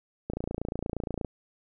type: click train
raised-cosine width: 2 ms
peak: -18 dBFS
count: 28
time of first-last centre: 0.3-1.247 s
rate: 28.5 Hz
effects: none